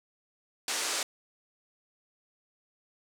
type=band-pass noise; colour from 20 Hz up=white; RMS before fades=-32 dBFS; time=0.68-1.03 s; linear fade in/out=2 ms; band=310 to 8600 Hz; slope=24 dB/octave; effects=none